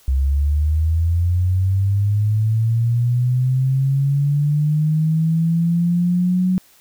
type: linear sweep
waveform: sine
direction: up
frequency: 65.41 to 185.8 Hz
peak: -14 dBFS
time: 0.08-6.58 s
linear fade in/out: 0 ms
effects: white hiss -52 dBFS RMS until 6.8 s